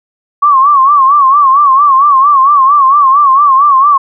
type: tone with vibrato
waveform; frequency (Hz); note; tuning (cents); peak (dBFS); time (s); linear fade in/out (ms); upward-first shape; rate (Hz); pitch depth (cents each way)
sine; 1114; C#6; +8; -3; 0.42-3.98; 10; sine; 4.4; 110
effects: none